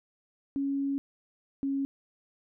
sine tone pair in turn, 277.2 / 274.8 Hz, C#4 / C#4, 0 / -15 cents, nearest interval unison, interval 15 cents, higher first, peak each -27 dBFS, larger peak neither, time 0.56-0.98 / 1.63-1.85 s, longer first, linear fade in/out 0 ms, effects none

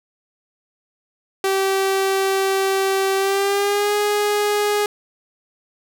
sawtooth tone with pitch glide, 386.8 to 414.6 Hz, G4 to G#4, -23 to -3 cents, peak -13 dBFS, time 1.44-4.86 s, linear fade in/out 2 ms, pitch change +120 cents, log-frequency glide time 3.16-3.94 s, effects none

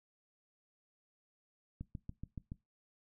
click train, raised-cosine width 5 ms, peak -30 dBFS, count 6, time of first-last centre 1.81-2.519 s, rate 7.05 Hz, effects noise-tail reverb RT60 0.2 s tail -20 dB re dry

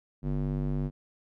square tone with band-pass filter, 48.66 Hz, G1, 12 cents flat, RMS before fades -30 dBFS, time 0.22-0.91 s, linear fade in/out 50 ms, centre 190 Hz, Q 1.4, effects none

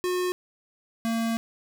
square tone pair in turn, 361.9 / 228 Hz, F#4 / A#3, -38 / -38 cents, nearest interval minor sixth, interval 800 cents, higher first, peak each -25 dBFS, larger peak neither, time 0.04-0.32 / 1.05-1.37 s, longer second, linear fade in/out 0 ms, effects none

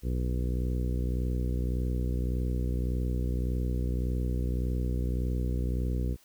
harmonic tone, 61.74 Hz, B1, in tune, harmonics 1 / 2 / 3 / 4 / 5 / 6 / 7 / 8, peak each -28 / -34 / -38 / -40 / -42 / -44 / -45 / -46 dBFS, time 0.02-6.17 s, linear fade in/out 50 ms, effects white hiss -61 dBFS RMS until 6.24 s

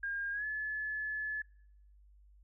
sine tone with pitch glide, 1614 to 1719.9 Hz, G#6 to A6, -50 to -40 cents, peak -34 dBFS, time 0.03-1.42 s, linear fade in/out 5 ms, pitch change +110 cents, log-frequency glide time 0.32-0.45 s, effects noise-tail reverb RT60 0.7 s tail -24 dB re dry + added 50 Hz sine -58 dBFS peak until 2.43 s

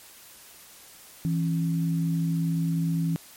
sine tone pair together, 164.81 / 274.7 Hz, E3 / C#4, 0 / -16 cents, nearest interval major sixth, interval 884 cents, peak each -23 / -32 dBFS, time 1.25-3.16 s, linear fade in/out 0 ms, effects white hiss -49 dBFS RMS until 3.36 s + MP3 64 kbps

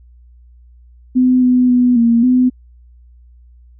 sine tone with pitch steps, 253.7 / 250.5 / 247.3 / 232.9 / 252.3 Hz, B3 / B3 / B3 / A#3 / B3, +47 / +25 / +3 / -1 / +37 cents, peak -8 dBFS, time 1.15-2.5 s, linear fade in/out 20 ms, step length 270 ms, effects added 60 Hz sine -41 dBFS peak until 3.79 s

